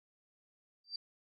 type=tone with exponential growth; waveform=sine; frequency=4680 Hz; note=D8; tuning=7 cents flat; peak=-34 dBFS; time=0.84-0.96 s; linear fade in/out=5 ms; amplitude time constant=25 ms; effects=none